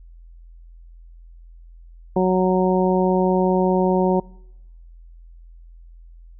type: harmonic tone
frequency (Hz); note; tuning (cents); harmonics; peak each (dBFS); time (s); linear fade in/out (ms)
185; F#3; 0; 1 / 2 / 3 / 4 / 5; -19 / -19 / -23 / -26 / -26; 2.16-4.2; 5
effects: noise-tail reverb RT60 0.9 s tail -25 dB re dry + added 42 Hz sine -41 dBFS peak until 6.39 s